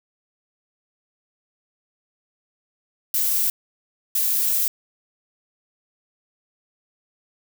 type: noise bursts at uneven times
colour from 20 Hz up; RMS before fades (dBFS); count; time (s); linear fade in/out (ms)
violet; -21; 2; 3.14-3.5 / 4.15-4.68; 2
effects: none